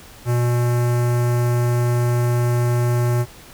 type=tone with notch filter; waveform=square; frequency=120.9 Hz; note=B2; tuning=36 cents flat; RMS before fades=-18 dBFS; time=0.25-3.26 s; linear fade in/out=50 ms; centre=3500 Hz; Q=0.66; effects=pink hiss -43 dBFS RMS until 3.53 s